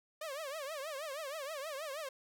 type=tone with vibrato; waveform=sawtooth; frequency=587.3 Hz; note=D5; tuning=in tune; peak=-36 dBFS; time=0.21-2.09 s; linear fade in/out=5 ms; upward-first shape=triangle; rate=6.3 Hz; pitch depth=210 cents each way; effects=none